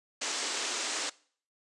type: band-pass noise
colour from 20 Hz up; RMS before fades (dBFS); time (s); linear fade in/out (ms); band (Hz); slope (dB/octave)
white; -34; 0.21-1.1; 10; 250 to 8000; 48
effects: noise-tail reverb RT60 0.5 s tail -22 dB re dry + resampled to 24000 Hz